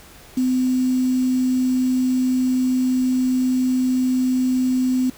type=tone with quantisation; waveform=sine; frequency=255.3 Hz; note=C4; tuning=42 cents flat; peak=-16 dBFS; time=0.37-5.1 s; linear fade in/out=5 ms; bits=6; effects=pink hiss -45 dBFS RMS until 5.17 s